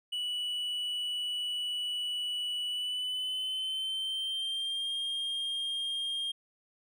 triangle tone with pitch glide, 2951 to 3218 Hz, F#7 to G7, -5 to +45 cents, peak -30 dBFS, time 0.12-6.32 s, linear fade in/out 10 ms, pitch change +150 cents, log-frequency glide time 2.67-4.92 s, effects none

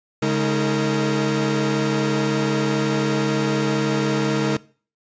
45% pulse tone cluster, 140 / 209 / 316.1 / 458.1 Hz, C#3 / G#3 / D#4 / A#4, +18 / +11 / +27 / -30 cents, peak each -24 dBFS, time 0.22-4.57 s, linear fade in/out 5 ms, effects noise-tail reverb RT60 0.4 s tail -20 dB re dry + resampled to 16000 Hz

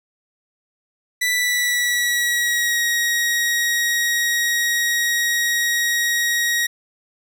sawtooth tone with pitch glide, 1975.5 to 1890.7 Hz, B6 to A#6, 0 to +24 cents, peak -14 dBFS, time 1.21-6.67 s, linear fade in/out 10 ms, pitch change -76 cents, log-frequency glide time 1.34-2.82 s, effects none

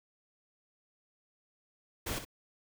pink noise with echo, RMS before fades -36 dBFS, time 2.06-2.19 s, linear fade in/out 10 ms, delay 61 ms, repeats 1, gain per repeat -9 dB, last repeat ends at 2.251 s, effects none

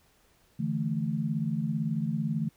sine chord, D suspended second, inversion none, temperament equal, 146.83 / 164.81 / 220 Hz, D3 / E3 / A3, 0 / 0 / 0 cents, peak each -32 / -31 / -31 dBFS, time 0.59-2.49 s, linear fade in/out 10 ms, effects pink hiss -65 dBFS RMS until 2.56 s

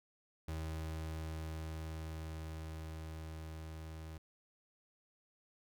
35% pulse tone with level ramp, 79.5 Hz, D#2, 38 cents sharp, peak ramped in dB -37 to -44 dBFS, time 0.48-4.18 s, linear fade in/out 5 ms, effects none

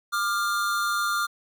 square tone pair together, 1194.4 / 1401 Hz, D6 / F6, +29 / +5 cents, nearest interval minor third, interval 276 cents, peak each -27 dBFS, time 0.12-1.27 s, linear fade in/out 20 ms, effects none

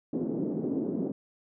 white band-pass noise, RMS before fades -31 dBFS, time 0.13-1.12 s, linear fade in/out 5 ms, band 190 to 360 Hz, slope 24 dB/octave, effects none

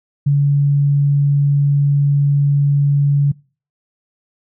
sine tone, 142.4 Hz, C#3, 47 cents sharp, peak -10 dBFS, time 0.26-3.32 s, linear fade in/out 10 ms, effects noise-tail reverb RT60 0.4 s tail -25 dB re dry

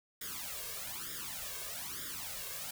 white noise with flanger, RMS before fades -42 dBFS, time 0.21-2.71 s, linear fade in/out 5 ms, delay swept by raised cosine 0.57 to 1.87 ms, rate 1.1 Hz, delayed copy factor +0.9, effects none

